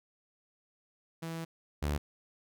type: tone pair in turn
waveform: sawtooth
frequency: 164.3 / 73.57 Hz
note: E3 / D2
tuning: -5 / +4 cents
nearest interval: octave + major second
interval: 1391 cents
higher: first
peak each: -33 / -26 dBFS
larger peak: second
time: 1.22-1.45 / 1.82-1.98 s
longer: first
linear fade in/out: 10 ms
effects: none